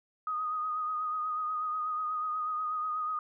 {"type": "tone with vibrato", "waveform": "sine", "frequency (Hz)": 1244.5, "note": "D#6", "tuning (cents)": 0, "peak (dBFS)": -30, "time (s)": [0.27, 3.19], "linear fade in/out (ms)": 2, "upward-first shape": "sine", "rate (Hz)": 8.2, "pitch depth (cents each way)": 31, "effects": []}